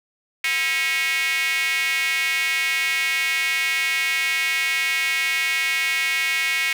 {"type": "tone with high-pass filter", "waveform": "square", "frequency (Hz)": 146.83, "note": "D3", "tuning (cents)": 0, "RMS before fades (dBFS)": -22, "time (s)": [0.44, 6.73], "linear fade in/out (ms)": 2, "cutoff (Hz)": 2200, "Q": 5.1, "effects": []}